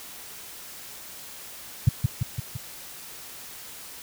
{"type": "tone with echo", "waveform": "sine", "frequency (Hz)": 120, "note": "B2", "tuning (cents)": -49, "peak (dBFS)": -11, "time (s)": [1.87, 1.89], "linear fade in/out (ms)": 5, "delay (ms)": 170, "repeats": 4, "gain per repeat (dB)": -4, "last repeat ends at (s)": 2.57, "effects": ["white hiss -42 dBFS RMS until 4.02 s"]}